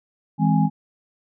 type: tone cluster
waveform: sine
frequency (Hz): 161.3 / 205.2 / 260 / 830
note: E3 / G#3 / C4 / G#5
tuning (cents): -37 / -21 / -11 / -1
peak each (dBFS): -18 / -20 / -23 / -25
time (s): 0.38-0.7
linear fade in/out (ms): 50
effects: none